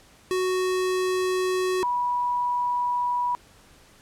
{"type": "tone pair in turn", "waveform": ["square", "sine"], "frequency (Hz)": [370, 976.4], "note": ["F#4", "B5"], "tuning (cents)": [0, -20], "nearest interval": "octave + perfect fourth", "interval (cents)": 1680, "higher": "second", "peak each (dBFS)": [-23, -22], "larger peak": "second", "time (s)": [[0.31, 1.83], [1.83, 3.35]], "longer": "neither", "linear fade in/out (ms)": 0, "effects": ["pink hiss -54 dBFS RMS until 4.01 s", "low-pass 11000 Hz 12 dB/octave"]}